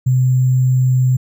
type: tone with sample-and-hold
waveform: sine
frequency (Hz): 128.5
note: C3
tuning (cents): -31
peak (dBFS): -10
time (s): 0.06-1.17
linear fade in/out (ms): 10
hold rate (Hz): 7350
effects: none